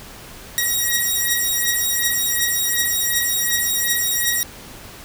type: beating tone pair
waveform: 5% pulse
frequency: 1897 / 1899.7 Hz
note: A#6 / A#6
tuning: +30 / +32 cents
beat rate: 2.7 Hz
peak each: -10 dBFS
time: 0.58-4.43 s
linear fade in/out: 0 ms
effects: pink hiss -39 dBFS RMS until 5.04 s